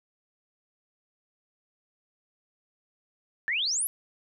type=exponential sweep; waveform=sine; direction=up; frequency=1700 to 11840 Hz; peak=-25 dBFS; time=3.48-3.87 s; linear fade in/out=0 ms; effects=none